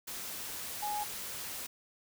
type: tone in noise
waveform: sine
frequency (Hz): 834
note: G#5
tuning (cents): +7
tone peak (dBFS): -33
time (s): 0.82-1.04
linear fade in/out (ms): 10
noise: white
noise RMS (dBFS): -41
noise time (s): 0.07-1.67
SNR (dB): +5
effects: none